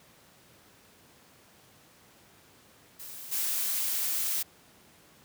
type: noise with level steps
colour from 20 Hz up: blue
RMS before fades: -43 / -30 dBFS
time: 2.99-4.43 s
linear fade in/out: 10 ms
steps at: 3.31 s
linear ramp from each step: 20 ms
effects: pink hiss -58 dBFS RMS until 5.24 s + high-pass 100 Hz 12 dB/octave